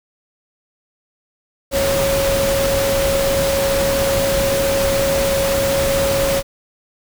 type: tone in noise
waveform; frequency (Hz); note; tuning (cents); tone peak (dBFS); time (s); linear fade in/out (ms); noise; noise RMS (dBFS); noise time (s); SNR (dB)
sine; 550; C#5; -14; -16; 1.71-6.43; 50; pink; -21; 1.71-6.43; +2
effects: none